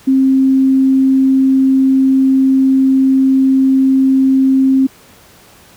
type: tone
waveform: sine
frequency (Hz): 265.9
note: C4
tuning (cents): +28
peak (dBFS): -7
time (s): 0.07-4.87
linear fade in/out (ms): 10
effects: pink hiss -43 dBFS RMS until 5.76 s + high-pass 60 Hz 12 dB/octave